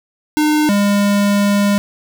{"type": "tone pair in turn", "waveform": "square", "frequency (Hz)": [303.1, 202.7], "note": ["D#4", "G#3"], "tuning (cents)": [-45, -42], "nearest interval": "perfect fifth", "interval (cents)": 697, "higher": "first", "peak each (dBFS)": -12, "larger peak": "neither", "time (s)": [[0.37, 0.69], [0.69, 1.78]], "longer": "second", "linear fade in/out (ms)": 0, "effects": []}